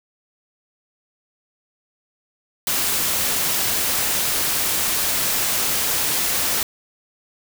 white noise, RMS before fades -21 dBFS, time 2.67-6.63 s, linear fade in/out 2 ms, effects none

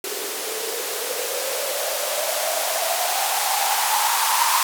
violet noise with band-pass filter sweep, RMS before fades -23 dBFS, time 0.04-4.63 s, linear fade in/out 2 ms, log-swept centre 390 to 990 Hz, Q 8.1, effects none

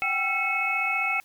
sine tone cluster, 759 / 794 / 1344 / 2195 / 2575 Hz, F#5 / G5 / E6 / C#7 / E7, +44 / +22 / +33 / -18 / -41 cents, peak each -34 / -34 / -32 / -27 / -27 dBFS, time 0.02-1.2 s, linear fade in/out 0 ms, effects white hiss -58 dBFS RMS until 1.24 s

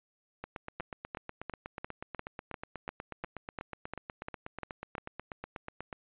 two click trains, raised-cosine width 0.5 ms, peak -24 / -22 dBFS, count 46 / 13, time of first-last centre 0.44-5.928 / 0.8-4.981 s, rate 8.2 / 2.87 Hz, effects resampled to 8000 Hz

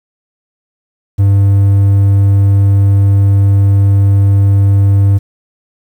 triangle tone, 99.2 Hz, G2, 21 cents sharp, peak -3 dBFS, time 1.18-5.19 s, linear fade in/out 20 ms, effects 7-bit

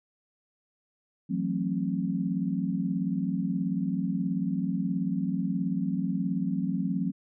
sine chord, F# half-diminished seventh, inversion third, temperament just, 166.5 / 185 / 222 / 266.4 Hz, E3 / F#3 / A3 / C4, +18 / 0 / +16 / +31 cents, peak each -33 / -29 / -34 / -32 dBFS, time 1.29-7.12 s, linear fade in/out 20 ms, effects none

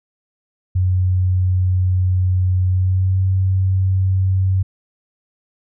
sine tone with pitch glide, 92 to 94.53 Hz, F#2 to F#2, -9 to +38 cents, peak -13 dBFS, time 0.75-4.63 s, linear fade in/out 10 ms, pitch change +47 cents, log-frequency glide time 2.68-3.2 s, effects none

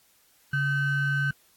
triangle ring-modulated tone, 698.5 Hz, F5, in tune, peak -18 dBFS, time 0.53-1.31 s, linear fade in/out 5 ms, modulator 839 Hz, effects white hiss -62 dBFS RMS until 1.56 s + AAC 64 kbps

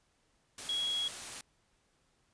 sine tone in noise, 3322 Hz, G#7, in tune, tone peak -31 dBFS, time 0.69-1.08 s, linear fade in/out 2 ms, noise white, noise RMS -43 dBFS, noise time 0.58-1.41 s, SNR +9 dB, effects pink hiss -73 dBFS RMS until 2.33 s + resampled to 22050 Hz

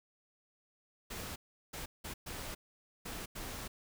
pink noise bursts at uneven times, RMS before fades -43 dBFS, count 6, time 1.1-1.36 / 1.73-1.86 / 2.04-2.14 / 2.26-2.55 / 3.05-3.26 / 3.35-3.68 s, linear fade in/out 10 ms, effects none

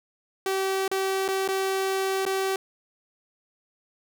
sawtooth tone with dropouts, 384.5 Hz, G4, 33 cents flat, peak -20 dBFS, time 0.46-2.56 s, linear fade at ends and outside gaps 2 ms, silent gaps 0.879-0.914 / 1.28-1.286 / 1.478-1.487 / 2.253-2.263 s, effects none

